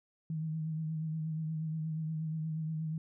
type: tone with vibrato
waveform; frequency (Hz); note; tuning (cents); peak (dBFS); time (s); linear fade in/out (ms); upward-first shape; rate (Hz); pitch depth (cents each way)
sine; 158.1; D#3; +28; -33; 0.3-2.98; 2; triangle; 8.4; 42
effects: none